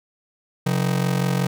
45% pulse ring-modulated tone, 155.56 Hz, D#3, in tune, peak -16 dBFS, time 0.66-1.47 s, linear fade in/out 5 ms, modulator 22.7 Hz, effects none

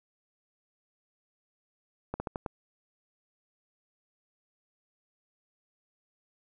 slowing click train, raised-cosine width 1 ms, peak -19 dBFS, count 5, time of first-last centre 2.14-2.462 s, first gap 60 ms, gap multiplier 1.2, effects none

